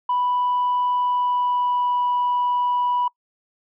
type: tone with pitch glide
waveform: sine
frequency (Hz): 987.8 to 981.5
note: B5 to B5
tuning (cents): 0 to -11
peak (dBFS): -17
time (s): 0.09-3.08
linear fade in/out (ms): 5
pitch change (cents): -11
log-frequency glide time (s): 0.94-2.05
effects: noise-tail reverb RT60 0.1 s tail -25 dB re dry + tanh soft clip ceiling -15 dBFS